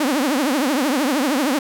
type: tone with vibrato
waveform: sawtooth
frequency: 277.2 Hz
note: C#4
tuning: in tune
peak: -13 dBFS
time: 0-1.59 s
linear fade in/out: 5 ms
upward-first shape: triangle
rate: 13 Hz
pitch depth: 260 cents each way
effects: none